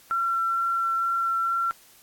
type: tone with vibrato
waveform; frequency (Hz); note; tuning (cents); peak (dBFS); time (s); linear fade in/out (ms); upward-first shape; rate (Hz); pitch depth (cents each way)
sine; 1357; E6; +50; -22; 0.11-1.71; 0; sine; 2.2; 8
effects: white hiss -54 dBFS RMS until 2.02 s + AAC 64 kbps